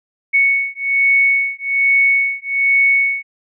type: beating tone pair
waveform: sine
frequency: 2217 / 2218.2 Hz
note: C#7 / C#7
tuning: 0 / +1 cents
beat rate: 1.2 Hz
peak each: -15 dBFS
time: 0.33-3.23 s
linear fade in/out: 20 ms
effects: none